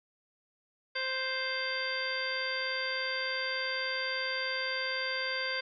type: harmonic tone with a mistuned harmonic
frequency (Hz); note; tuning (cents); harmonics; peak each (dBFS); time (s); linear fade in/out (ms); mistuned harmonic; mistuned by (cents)
523.3; C5; 0; 1 / 2 / 3 / 4 / 5 / 6 / 7 / 9; -39 / -43 / -36 / -37 / -45 / -44 / -43 / -38; 0.95-5.61; 10; 7; -49
effects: none